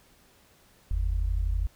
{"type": "tone pair together", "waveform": "sine", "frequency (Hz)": [46.7, 79], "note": ["F#1", "D#2"], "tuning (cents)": [17, 27], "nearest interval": "major sixth", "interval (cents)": 910, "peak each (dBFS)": [-25, -30], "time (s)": [0.91, 1.67], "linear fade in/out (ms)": 0, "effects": ["pink hiss -60 dBFS RMS until 1.75 s"]}